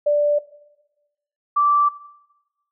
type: tone pair in turn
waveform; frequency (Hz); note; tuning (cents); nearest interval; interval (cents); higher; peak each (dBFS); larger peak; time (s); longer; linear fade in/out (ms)
sine; 587.3 / 1166.5; D5 / D6; 0 / -12; octave; 1188; second; -14; neither; 0.06-0.39 / 1.56-1.89; neither; 10
effects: noise-tail reverb RT60 1.0 s tail -17 dB re dry